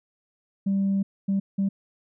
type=tone bursts at uneven times; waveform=sine; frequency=196 Hz; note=G3; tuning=in tune; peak=-19 dBFS; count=3; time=0.66-1.03 / 1.28-1.4 / 1.58-1.69 s; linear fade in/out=10 ms; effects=tanh soft clip ceiling -18 dBFS